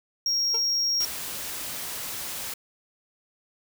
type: tone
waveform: triangle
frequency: 5588 Hz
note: F8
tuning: in tune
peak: -21 dBFS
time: 0.26-1.05 s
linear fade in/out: 2 ms
type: tone with exponential decay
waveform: 25% pulse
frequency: 454.7 Hz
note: A#4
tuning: 43 cents flat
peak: -27 dBFS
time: 0.54-0.65 s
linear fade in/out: 5 ms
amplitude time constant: 22 ms
type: noise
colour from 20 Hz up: white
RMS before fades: -34 dBFS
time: 1-2.54 s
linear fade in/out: 5 ms
effects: none